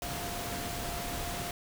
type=tone in noise; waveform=sine; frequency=698.5 Hz; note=F5; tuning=in tune; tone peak=-41 dBFS; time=0.02-1.51 s; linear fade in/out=2 ms; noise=pink; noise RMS=-37 dBFS; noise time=0.02-1.51 s; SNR=-7 dB; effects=none